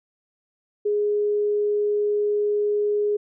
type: tone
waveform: sine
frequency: 415.3 Hz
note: G#4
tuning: in tune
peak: -19 dBFS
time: 0.85-3.17 s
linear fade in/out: 10 ms
effects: none